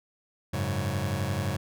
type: chord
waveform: sawtooth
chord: F# suspended second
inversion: none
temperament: just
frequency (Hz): 92.5 / 104.06 / 138.75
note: F#2 / G#2 / C#3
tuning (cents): 0 / +4 / +2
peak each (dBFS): -27 / -27 / -28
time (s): 0.53-1.57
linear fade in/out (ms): 10
effects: none